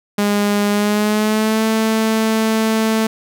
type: tone with pitch glide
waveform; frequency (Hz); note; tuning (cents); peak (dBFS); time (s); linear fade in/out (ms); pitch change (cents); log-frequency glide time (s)
sawtooth; 205 to 221; G#3 to A3; -22 to +8; -10; 0.18-3.07; 5; +130; 0.7-1.64
effects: none